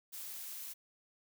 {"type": "noise", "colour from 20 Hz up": "blue", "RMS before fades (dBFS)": -45, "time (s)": [0.12, 0.74], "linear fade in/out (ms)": 20, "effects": []}